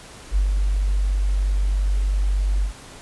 sine tone with ADSR envelope, 48.46 Hz, G1, 19 cents flat, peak -14 dBFS, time 0.31-2.73 s, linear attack 52 ms, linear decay 110 ms, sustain -3 dB, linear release 100 ms, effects pink hiss -42 dBFS RMS until 3.01 s + resampled to 24000 Hz

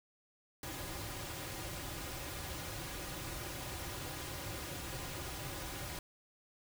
pink noise with comb filter, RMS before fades -43 dBFS, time 0.63-5.99 s, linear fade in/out 2 ms, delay 4.5 ms, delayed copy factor -0.6, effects none

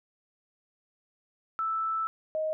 sine tone pair in turn, 1318.5 / 625.9 Hz, E6 / D#5, 0 / +10 cents, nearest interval octave + minor second, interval 1290 cents, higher first, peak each -27 / -27 dBFS, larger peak neither, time 1.59-2.07 / 2.35-2.53 s, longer first, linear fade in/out 0 ms, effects none

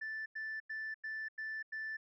sine tone bursts, 1760 Hz, A6, in tune, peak -37 dBFS, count 6, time 0.01-1.97 s, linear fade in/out 10 ms, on 250 ms, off 92 ms, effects tanh soft clip ceiling -36 dBFS

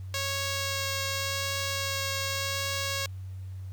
5% pulse tone with vibrato, 549 Hz, C#5, 17 cents flat, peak -18 dBFS, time 0.14-3.06 s, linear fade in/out 2 ms, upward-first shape sine, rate 0.87 Hz, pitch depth 9 cents each way, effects added 94 Hz sine -36 dBFS peak until 3.72 s + pink hiss -62 dBFS RMS until 3.72 s

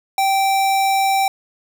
square tone, 779 Hz, G5, 11 cents flat, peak -15 dBFS, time 0.18-1.28 s, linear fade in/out 2 ms, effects none

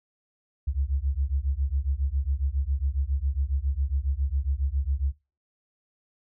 sine beating tone pair, 65.41 / 72.71 Hz, C2 / D2, 0 / -17 cents, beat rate 7.3 Hz, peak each -27 dBFS, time 0.67-5.13 s, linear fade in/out 10 ms, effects noise-tail reverb RT60 0.3 s tail -20 dB re dry

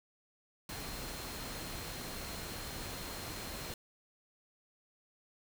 sine tone in noise, 4186 Hz, C8, in tune, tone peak -52 dBFS, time 0.69-3.74 s, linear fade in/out 2 ms, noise pink, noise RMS -43 dBFS, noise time 0.69-3.74 s, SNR -12 dB, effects none

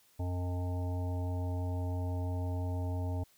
harmonic tone, 89.7 Hz, F2, 47 cents sharp, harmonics 1 / 3 / 5 / 7 / 9 / 10, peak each -32 / -42 / -48 / -46 / -50 / -51 dBFS, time 0.19-3.24 s, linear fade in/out 10 ms, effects white hiss -66 dBFS RMS until 3.37 s

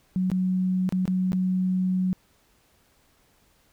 sine tone with dropouts, 185 Hz, F#3, in tune, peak -21 dBFS, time 0.16-2.13 s, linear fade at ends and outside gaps 0 ms, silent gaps 0.301-0.316 / 0.891-0.924 / 1.055-1.078 / 1.32-1.331 s, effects pink hiss -63 dBFS RMS until 3.72 s

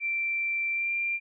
sine tone with pitch glide, 2349 to 2378 Hz, D7 to D7, 0 to +21 cents, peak -26 dBFS, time 0-1.2 s, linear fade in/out 50 ms, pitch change +21 cents, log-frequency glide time 0.72-0.92 s, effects none

